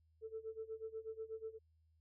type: tone with tremolo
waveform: sine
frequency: 443 Hz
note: A4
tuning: 12 cents sharp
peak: -40 dBFS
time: 0.21-1.59 s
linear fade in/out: 50 ms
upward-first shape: sine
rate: 8.2 Hz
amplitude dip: 90%
effects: tanh soft clip ceiling -36 dBFS + added 80 Hz sine -70 dBFS peak until 2 s